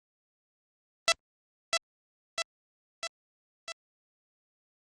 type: tone with echo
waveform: 5% pulse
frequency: 666 Hz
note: E5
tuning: 18 cents sharp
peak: -8 dBFS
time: 1.08-1.12 s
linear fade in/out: 0 ms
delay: 650 ms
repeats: 4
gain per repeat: -4 dB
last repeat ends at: 3.72 s
effects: low-pass 7000 Hz 12 dB/octave + Opus 32 kbps